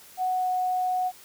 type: tone with pitch glide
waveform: sine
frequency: 740 to 735.3 Hz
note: F#5 to F#5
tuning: 0 to -11 cents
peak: -23 dBFS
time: 0.17-1.12 s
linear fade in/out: 50 ms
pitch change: -11 cents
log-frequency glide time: 0.32-0.51 s
effects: white hiss -50 dBFS RMS until 1.24 s